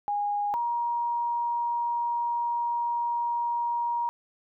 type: tone pair in turn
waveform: sine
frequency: 821 / 947 Hz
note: G#5 / A#5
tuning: -20 / +27 cents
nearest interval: major second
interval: 247 cents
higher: second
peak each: -25 dBFS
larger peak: neither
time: 0.08-0.54 / 0.54-4.09 s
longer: second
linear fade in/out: 0 ms
effects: none